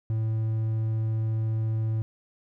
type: tone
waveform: triangle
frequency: 110.7 Hz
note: A2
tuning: 11 cents sharp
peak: -22 dBFS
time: 0.1-2.02 s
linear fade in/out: 0 ms
effects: none